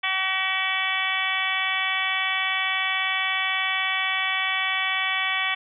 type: harmonic tone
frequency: 379.7 Hz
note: F#4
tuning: 45 cents sharp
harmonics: 2 / 3 / 4 / 5 / 6 / 7 / 8 / 9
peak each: -33 / -31 / -35 / -28 / -27 / -33 / -32 / -31 dBFS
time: 0.03-5.55 s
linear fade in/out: 10 ms
effects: none